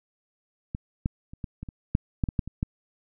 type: clicks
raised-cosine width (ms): 5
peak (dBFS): -18 / -12 / -29 / -20 / -23 / -25 / -8 / -11 / -16 / -11 / -23 / -13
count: 12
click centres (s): 0.749 / 1.059 / 1.335 / 1.442 / 1.63 / 1.688 / 1.951 / 2.238 / 2.288 / 2.392 / 2.476 / 2.629
effects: none